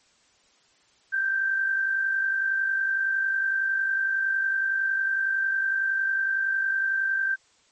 sine tone with amplitude modulation, 1568 Hz, G6, in tune, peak -20 dBFS, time 1.12-7.36 s, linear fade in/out 20 ms, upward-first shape sine, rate 50.9 Hz, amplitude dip 45%, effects white hiss -62 dBFS RMS until 7.71 s + MP3 32 kbps

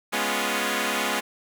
5% pulse chord, C# dominant seventh, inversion second, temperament equal, 207.7 / 246.9 / 277.2 / 349.2 Hz, G#3 / B3 / C#4 / E#4, 0 / 0 / 0 / 0 cents, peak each -17 / -17 / -19 / -19 dBFS, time 0.12-1.21 s, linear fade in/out 20 ms, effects none

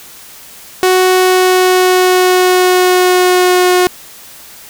sawtooth tone with pitch glide, 370 to 362.2 Hz, F#4 to F#4, 0 to -37 cents, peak -3 dBFS, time 0.83-3.87 s, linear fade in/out 0 ms, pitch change -37 cents, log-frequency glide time 1.12-3.73 s, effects white hiss -35 dBFS RMS until 4.69 s

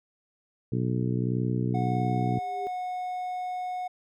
harmonic tone, 61.7 Hz, B1, 1 cent flat, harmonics 2 / 3 / 4 / 5 / 6 / 7, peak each -27 / -31 / -33 / -35 / -37 / -38 dBFS, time 0.72-2.39 s, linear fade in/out 5 ms
triangle tone, 730 Hz, F#5, 24 cents flat, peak -28 dBFS, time 1.74-3.88 s, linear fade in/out 10 ms
sine tone with exponential growth, 401 Hz, G4, 39 cents sharp, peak -31 dBFS, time 2.07-2.67 s, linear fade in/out 0 ms, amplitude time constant 130 ms
effects none

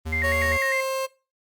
square tone, 79.4 Hz, D#2, 36 cents sharp, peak -28 dBFS, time 0.05-0.58 s, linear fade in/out 20 ms
sine tone with vibrato, 1975.5 Hz, B6, in tune, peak -23 dBFS, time 0.12-0.81 s, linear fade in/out 10 ms, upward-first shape square, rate 5 Hz, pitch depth 100 cents each way
30% pulse tone with pitch glide, 553 to 530.5 Hz, C#5 to C5, -4 to +24 cents, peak -22 dBFS, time 0.23-1.07 s, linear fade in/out 20 ms, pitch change -72 cents, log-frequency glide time 0.43-0.79 s
effects noise-tail reverb RT60 0.3 s tail -20 dB re dry + Opus 32 kbps

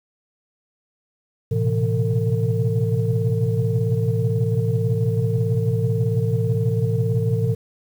sine tone cluster, 110.6 / 122.6 / 128.8 / 165.7 / 452.8 Hz, A2 / B2 / C3 / E3 / A4, +9 / -12 / -27 / +9 / +50 cents, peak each -20 / -28 / -23 / -25 / -25 dBFS, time 1.51-7.55 s, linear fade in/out 10 ms, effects tanh soft clip ceiling -9 dBFS + 8-bit

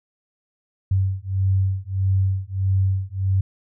sine beating tone pair, 95 / 96.6 Hz, F#2 / G2, +46 / -25 cents, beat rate 1.6 Hz, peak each -21 dBFS, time 0.91-3.41 s, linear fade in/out 5 ms, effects none

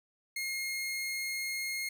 sawtooth tone, 2145 Hz, C7, 42 cents sharp, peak -30 dBFS, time 0.36-1.89 s, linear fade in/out 5 ms, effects none

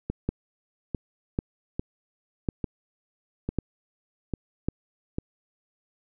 two click trains, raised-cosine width 3 ms, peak -15 / -12 dBFS, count 7 / 5, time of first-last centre 0.1-5.185 / 0.29-4.686 s, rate 1.18 / 0.91 Hz, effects none

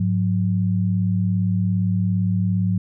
sine tone pair together, 103.83 / 181.31 Hz, G#2 / F#3, 0 / -35 cents, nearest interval minor seventh, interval 965 cents, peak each -20 dBFS, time 0-2.78 s, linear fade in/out 5 ms, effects none

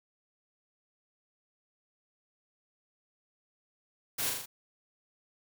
white noise with echo, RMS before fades -33 dBFS, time 4.18-4.3 s, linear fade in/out 10 ms, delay 40 ms, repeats 4, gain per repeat -3 dB, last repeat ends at 4.46 s, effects none

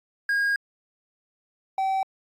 triangle tone pair in turn, 1630 / 769.3 Hz, G#6 / G5, -33 / -33 cents, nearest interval octave + minor second, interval 1300 cents, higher first, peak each -19 / -20 dBFS, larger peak first, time 0.29-0.56 / 1.78-2.03 s, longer first, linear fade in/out 2 ms, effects AAC 64 kbps

